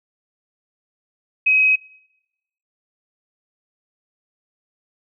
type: tone with frequency modulation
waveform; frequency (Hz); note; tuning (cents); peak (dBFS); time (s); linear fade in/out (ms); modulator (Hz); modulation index
sine; 2537; D#7; +33; -12; 1.46-1.76; 10; 35.5; 0.3
effects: noise-tail reverb RT60 0.9 s tail -25 dB re dry